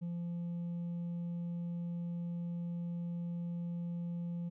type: tone with hard clipping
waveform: triangle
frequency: 172.1 Hz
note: F3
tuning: 25 cents flat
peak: -35 dBFS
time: 0.01-4.5 s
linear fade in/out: 20 ms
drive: 1 dB
effects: none